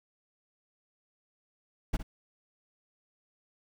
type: noise with echo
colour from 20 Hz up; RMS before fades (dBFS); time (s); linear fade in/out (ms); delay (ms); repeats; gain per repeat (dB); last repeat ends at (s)
brown; -27; 1.93-1.97; 10; 60; 1; -12; 2.03
effects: none